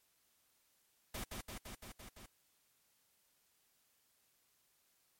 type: noise with echo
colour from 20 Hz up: pink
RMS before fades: -43 dBFS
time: 1.14-1.24 s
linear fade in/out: 5 ms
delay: 170 ms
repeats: 6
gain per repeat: -2 dB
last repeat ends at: 2.26 s
effects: white hiss -75 dBFS RMS until 5.19 s + MP3 64 kbps